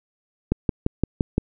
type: click train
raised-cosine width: 3 ms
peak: -6 dBFS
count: 6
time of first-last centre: 0.52-1.381 s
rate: 5.81 Hz
effects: none